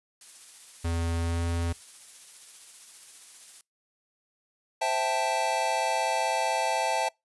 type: noise with tremolo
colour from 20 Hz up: blue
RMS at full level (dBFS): -45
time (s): 0.21-3.61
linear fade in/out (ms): 2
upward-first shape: sine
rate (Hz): 15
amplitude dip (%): 25
type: tone with pitch glide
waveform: square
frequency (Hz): 83.9 to 84.78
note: E2 to E2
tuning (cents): +31 to +49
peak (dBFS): -27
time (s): 0.84-1.73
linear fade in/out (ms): 10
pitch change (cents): +18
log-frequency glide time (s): 1.2-1.43
type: chord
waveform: square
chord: A minor seventh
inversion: first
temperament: equal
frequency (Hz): 523.3 / 659.3 / 784 / 880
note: C5 / E5 / G5 / A5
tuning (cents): 0 / 0 / 0 / 0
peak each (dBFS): -35 / -31 / -32 / -29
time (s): 4.81-7.09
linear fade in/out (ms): 10
effects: noise-tail reverb RT60 0.2 s tail -26 dB re dry + resampled to 24000 Hz